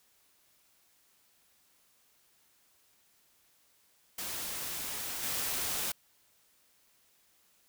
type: noise with level steps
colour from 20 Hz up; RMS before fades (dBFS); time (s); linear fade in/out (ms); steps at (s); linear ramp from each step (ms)
white; -38 / -34; 4.18-5.92; 5; 5.23; 2
effects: white hiss -68 dBFS RMS until 7.68 s